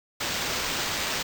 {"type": "noise with sample-and-hold", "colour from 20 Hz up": "white", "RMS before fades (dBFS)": -29, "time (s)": [0.2, 1.23], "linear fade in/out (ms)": 10, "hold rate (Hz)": 11025, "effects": []}